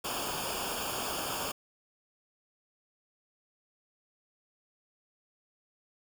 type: noise with comb filter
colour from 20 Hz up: pink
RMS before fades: -35 dBFS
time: 0.04-1.52 s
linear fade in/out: 10 ms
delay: 0.5 ms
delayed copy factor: -0.85
effects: none